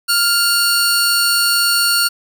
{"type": "tone pair together", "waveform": "sawtooth", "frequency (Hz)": [1396.9, 4438], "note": ["F6", "C#8"], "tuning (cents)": [0, 1], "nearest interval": "octave + minor sixth", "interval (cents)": 2001, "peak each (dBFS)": -12, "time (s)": [0.08, 2.09], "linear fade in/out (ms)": 20, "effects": ["8-bit"]}